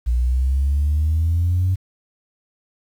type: exponential sweep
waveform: sine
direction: up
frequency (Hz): 58.5 to 94.5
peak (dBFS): -14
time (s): 0.06-1.76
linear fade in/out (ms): 20
effects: tanh soft clip ceiling -12 dBFS + 8-bit